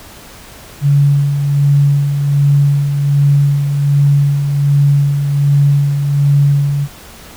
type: tone with tremolo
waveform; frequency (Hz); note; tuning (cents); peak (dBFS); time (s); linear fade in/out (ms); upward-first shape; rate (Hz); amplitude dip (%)
sine; 142.2; C#3; +45; -6; 0.81-6.88; 50; sine; 1.3; 50
effects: pink hiss -36 dBFS RMS until 7.36 s